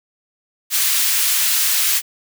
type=high-pass noise; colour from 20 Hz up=white; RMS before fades=-17 dBFS; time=0.7-2.02 s; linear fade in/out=50 ms; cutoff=1700 Hz; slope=12 dB/octave; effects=none